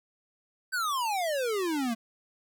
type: exponential sweep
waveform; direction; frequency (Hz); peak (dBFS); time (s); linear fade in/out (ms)
square; down; 1568 to 220; -28; 0.72-1.95; 20
effects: none